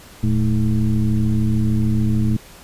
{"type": "tone with frequency modulation", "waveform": "sine", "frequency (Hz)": 116.54, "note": "A#2", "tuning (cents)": 0, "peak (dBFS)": -14, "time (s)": [0.23, 2.37], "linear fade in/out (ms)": 5, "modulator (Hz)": 99.9, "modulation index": 1.3, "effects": ["pink hiss -43 dBFS RMS until 2.63 s", "resampled to 32000 Hz"]}